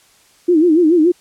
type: tone with vibrato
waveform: sine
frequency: 330 Hz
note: E4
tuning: 2 cents sharp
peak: -8 dBFS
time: 0.48-1.12 s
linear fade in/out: 10 ms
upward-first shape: sine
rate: 7 Hz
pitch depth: 150 cents each way
effects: white hiss -51 dBFS RMS until 1.2 s + low-pass 10000 Hz 12 dB/octave